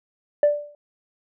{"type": "tone with exponential decay", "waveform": "sine", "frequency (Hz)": 587.3, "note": "D5", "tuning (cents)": 0, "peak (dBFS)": -9, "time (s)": [0.43, 0.75], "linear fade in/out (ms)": 2, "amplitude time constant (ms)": 69, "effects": ["tanh soft clip ceiling -10 dBFS"]}